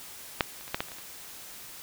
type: clicks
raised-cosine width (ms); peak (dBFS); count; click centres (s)
0.3; -6 / -30 / -28 / -11 / -12 / -30 / -27 / -29; 8; 0.408 / 0.61 / 0.679 / 0.745 / 0.805 / 0.885 / 0.918 / 0.985
effects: white hiss -45 dBFS RMS until 1.82 s